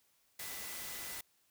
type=tone in noise; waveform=sine; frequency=1998 Hz; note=B6; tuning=20 cents sharp; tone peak=-53 dBFS; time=0.39-1.21 s; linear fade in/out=5 ms; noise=white; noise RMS=-44 dBFS; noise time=0.39-1.21 s; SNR=-12 dB; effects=white hiss -73 dBFS RMS until 1.5 s